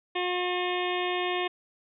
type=harmonic tone; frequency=359.4 Hz; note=F4; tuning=50 cents sharp; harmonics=1 / 2 / 3 / 5 / 6 / 7 / 8 / 9 / 10; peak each=-30 / -33 / -35 / -37 / -38 / -38 / -39 / -40 / -40 dBFS; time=0.15-1.48 s; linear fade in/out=10 ms; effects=none